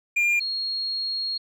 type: tone pair in turn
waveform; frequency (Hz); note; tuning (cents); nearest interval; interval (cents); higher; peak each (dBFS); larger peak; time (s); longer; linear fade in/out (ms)
triangle / sine; 2402 / 4280; D7 / C8; +38 / +38; minor seventh; 1000; second; -17 / -25; first; 0.16-0.4 / 0.4-1.38; second; 10
effects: none